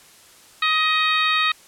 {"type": "harmonic tone", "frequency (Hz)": 628, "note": "D#5", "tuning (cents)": 16, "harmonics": [2, 3, 4, 5, 6, 7], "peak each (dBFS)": [-21, -24, -23, -31, -23, -33], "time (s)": [0.62, 1.52], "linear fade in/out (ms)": 5, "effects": ["white hiss -49 dBFS RMS until 1.67 s", "low-pass 11000 Hz 12 dB/octave"]}